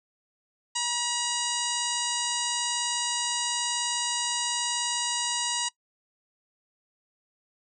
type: harmonic tone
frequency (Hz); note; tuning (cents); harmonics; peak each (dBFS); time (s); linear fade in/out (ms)
959; A#5; +49; 1 / 2 / 3 / 4 / 5 / 6 / 7 / 8 / 9; -33 / -38 / -33 / -35 / -35 / -36 / -34 / -35 / -37; 0.75-5.69; 10
effects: noise-tail reverb RT60 0.1 s tail -22 dB re dry